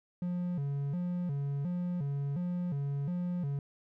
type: tone with vibrato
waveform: triangle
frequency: 158.1 Hz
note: D#3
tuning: 28 cents sharp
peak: -29 dBFS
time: 0.22-3.59 s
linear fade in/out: 2 ms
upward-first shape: square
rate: 1.4 Hz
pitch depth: 200 cents each way
effects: none